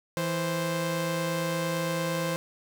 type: tone pair together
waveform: sawtooth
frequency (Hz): 164.81 / 523.2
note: E3 / C5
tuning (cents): 0 / 0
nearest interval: octave + minor sixth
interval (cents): 2000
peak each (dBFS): -26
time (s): 0.17-2.36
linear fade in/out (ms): 0
effects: none